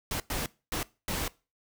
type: noise bursts at uneven times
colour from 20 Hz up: pink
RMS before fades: -32 dBFS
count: 4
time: 0.11-0.2 / 0.3-0.46 / 0.72-0.83 / 1.08-1.28 s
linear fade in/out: 2 ms
effects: noise-tail reverb RT60 0.3 s tail -21 dB re dry